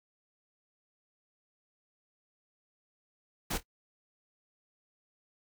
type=noise with echo; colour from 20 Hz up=pink; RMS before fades=-33 dBFS; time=3.5-3.58 s; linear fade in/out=10 ms; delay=26 ms; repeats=2; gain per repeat=-15 dB; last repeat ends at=3.632 s; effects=noise-tail reverb RT60 0.1 s tail -23 dB re dry